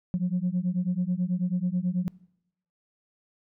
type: beating tone pair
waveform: sine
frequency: 175.5 / 184.7 Hz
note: F3 / F#3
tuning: +9 / -3 cents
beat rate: 9.2 Hz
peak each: -26 dBFS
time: 0.14-2.08 s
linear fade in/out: 0 ms
effects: noise-tail reverb RT60 0.8 s tail -24 dB re dry + tanh soft clip ceiling -19 dBFS